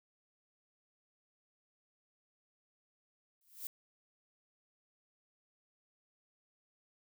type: noise with exponential growth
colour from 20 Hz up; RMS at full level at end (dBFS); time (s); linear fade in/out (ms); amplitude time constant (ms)
violet; -39; 3.41-3.67; 1; 56
effects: none